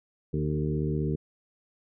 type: harmonic tone with a mistuned harmonic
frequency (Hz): 75.6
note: D#2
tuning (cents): -49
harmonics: 1 / 2 / 3 / 4 / 5 / 6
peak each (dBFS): -34 / -28 / -35 / -35 / -34 / -38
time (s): 0.33-1.16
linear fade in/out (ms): 10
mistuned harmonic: 5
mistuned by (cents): +28
effects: none